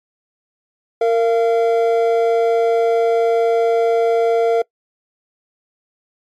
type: tone pair together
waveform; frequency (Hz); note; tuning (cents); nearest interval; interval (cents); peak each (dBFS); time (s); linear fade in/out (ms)
triangle; 460.5 / 685; A#4 / F5; -21 / -34; perfect fifth; 687; -11 / -16; 1.01-4.62; 5
effects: noise-tail reverb RT60 0.1 s tail -23 dB re dry + MP3 64 kbps